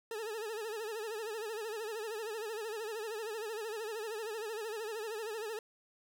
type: tone with vibrato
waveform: 40% pulse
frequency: 437.6 Hz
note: A4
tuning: 9 cents flat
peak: -37 dBFS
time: 0.11-5.59 s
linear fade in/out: 2 ms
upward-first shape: sine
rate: 13 Hz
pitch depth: 100 cents each way
effects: none